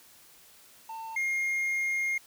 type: tone pair in turn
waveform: triangle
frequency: 897 / 2132 Hz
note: A5 / C7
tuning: +33 / +32 cents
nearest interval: octave + minor third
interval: 1499 cents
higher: second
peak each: -35 / -25 dBFS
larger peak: second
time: 0.89-1.16 / 1.16-2.18 s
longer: second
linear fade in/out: 5 ms
effects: white hiss -56 dBFS RMS until 2.26 s